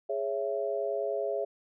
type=chord; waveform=sine; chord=C# minor; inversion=second; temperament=just; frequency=415.8 / 554.4 / 665.2 Hz; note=G#4 / C#5 / E5; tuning=+2 / 0 / +16 cents; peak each=-33 dBFS; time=0.09-1.45 s; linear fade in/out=10 ms; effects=none